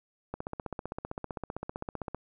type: click train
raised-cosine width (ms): 1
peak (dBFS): -21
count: 29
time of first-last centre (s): 0.34-2.146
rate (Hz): 15.5
effects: none